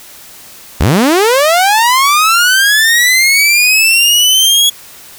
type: linear sweep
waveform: sawtooth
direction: up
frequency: 53.4 to 3361 Hz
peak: -3 dBFS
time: 0.8-4.7 s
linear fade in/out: 10 ms
effects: white hiss -35 dBFS RMS until 5.18 s